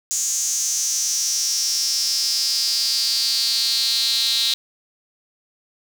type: tone with high-pass filter sweep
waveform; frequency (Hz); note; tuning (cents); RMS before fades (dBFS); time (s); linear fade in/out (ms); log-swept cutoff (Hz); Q
square; 123.47; B2; 0; -21; 0.11-4.54; 0; 6700 to 3900; 7.1
effects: none